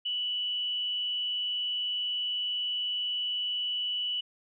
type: tone with amplitude modulation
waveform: sine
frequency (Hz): 2960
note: F#7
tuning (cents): 0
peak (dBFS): -27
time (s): 0.05-4.21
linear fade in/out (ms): 10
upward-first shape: sine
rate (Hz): 202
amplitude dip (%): 35
effects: none